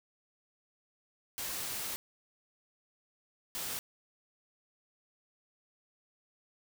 white noise bursts at uneven times, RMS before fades -38 dBFS, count 2, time 1.38-1.96 / 3.55-3.79 s, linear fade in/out 0 ms, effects none

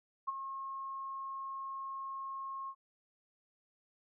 sine tone with ADSR envelope, 1080 Hz, C#6, 45 cents flat, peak -30 dBFS, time 0.27-2.75 s, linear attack 18 ms, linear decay 21 ms, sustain -9 dB, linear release 64 ms, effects none

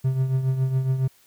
triangle tone with tremolo, 131.5 Hz, C3, 9 cents sharp, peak -15 dBFS, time 0.04-1.08 s, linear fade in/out 10 ms, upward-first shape triangle, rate 7.2 Hz, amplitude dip 65%, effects white hiss -58 dBFS RMS until 1.26 s

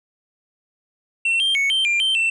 triangle tone with pitch steps, 2707 / 3174 / 2215 / 3129 / 2389 / 3120 / 2683 Hz, E7 / G7 / C#7 / G7 / D7 / G7 / E7, +45 / +21 / -2 / -4 / +29 / -9 / +30 cents, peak -15 dBFS, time 1.25-2.3 s, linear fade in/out 5 ms, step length 150 ms, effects resampled to 24000 Hz

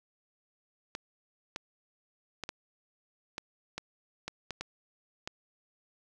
clicks, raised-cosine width 0.2 ms, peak -19 dBFS, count 10, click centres 0.951 / 1.561 / 2.437 / 2.491 / 3.381 / 3.78 / 4.28 / 4.507 / 4.61 / 5.275 s, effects none

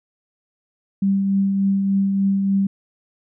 sine tone with tremolo, 196 Hz, G3, in tune, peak -14 dBFS, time 1.02-2.67 s, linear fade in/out 5 ms, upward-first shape triangle, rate 3.4 Hz, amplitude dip 35%, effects none

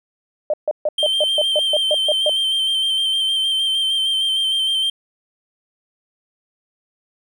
sine tone bursts, 605 Hz, D#5, 49 cents flat, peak -15 dBFS, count 11, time 0.5-2.296 s, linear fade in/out 2 ms, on 36 ms, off 140 ms
triangle tone with vibrato, 3136 Hz, G7, in tune, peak -15 dBFS, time 0.98-4.9 s, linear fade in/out 5 ms, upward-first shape square, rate 6.5 Hz, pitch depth 21 cents each way
effects none

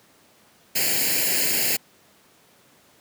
white noise with comb filter, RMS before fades -22 dBFS, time 0.75-1.77 s, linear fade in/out 10 ms, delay 0.42 ms, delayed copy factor +0.85, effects pink hiss -56 dBFS RMS until 3 s + high-pass 150 Hz 12 dB/octave

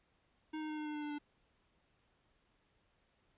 square tone with pitch steps, 311.1 / 308.6 / 306.1 / 303.6 / 301.2 / 298.8 / 296.4 / 294 Hz, D#4 / D#4 / D#4 / D#4 / D4 / D4 / D4 / D4, 0 / -14 / -28 / -42 / +44 / +30 / +16 / +2 cents, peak -40 dBFS, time 0.53-1.186 s, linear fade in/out 10 ms, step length 82 ms, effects pink hiss -75 dBFS RMS until 3.37 s + resampled to 8000 Hz

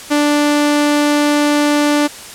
sawtooth tone, 293.7 Hz, D4, in tune, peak -7 dBFS, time 0.1-2.08 s, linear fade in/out 20 ms, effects white hiss -32 dBFS RMS until 2.34 s + low-pass 10000 Hz 12 dB/octave

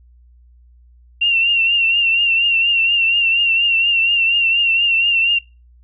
sine tone with vibrato, 2750 Hz, F7, 27 cents flat, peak -12 dBFS, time 1.21-5.39 s, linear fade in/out 10 ms, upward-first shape triangle, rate 4.2 Hz, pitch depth 59 cents each way, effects noise-tail reverb RT60 0.3 s tail -25 dB re dry + added 60 Hz sine -45 dBFS peak until 5.83 s

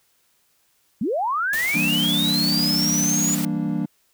sine linear sweep, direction up, 175.5 to 7020 Hz, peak -20 dBFS, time 1.01-3.35 s, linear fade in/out 5 ms
white noise with tremolo, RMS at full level -29 dBFS, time 1.53-3.45 s, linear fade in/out 2 ms, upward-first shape triangle, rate 20 Hz, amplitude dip 30%
triangle chord, E half-diminished seventh, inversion none, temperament equal with one note detuned, 164.81 / 196 / 233.1 / 292.8 Hz, E3 / G3 / Bb3 / D4, 0 / 0 / 0 / -5 cents, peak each -25 dBFS, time 1.74-3.86 s, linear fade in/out 10 ms
effects white hiss -64 dBFS RMS until 4.13 s

